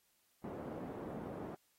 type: band-pass noise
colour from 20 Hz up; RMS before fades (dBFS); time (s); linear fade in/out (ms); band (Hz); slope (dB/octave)
pink; -45; 0.44-1.55; 2; 170 to 630; 12
effects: white hiss -75 dBFS RMS until 1.78 s + AAC 48 kbps